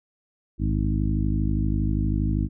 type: harmonic tone with a mistuned harmonic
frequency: 52.5 Hz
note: G#1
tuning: 19 cents sharp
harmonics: 1 / 2 / 3 / 4 / 5 / 6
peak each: -24 / -27 / -29 / -30 / -31 / -32 dBFS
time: 0.58-2.49 s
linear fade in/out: 50 ms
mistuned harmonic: 1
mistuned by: +140 cents
effects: none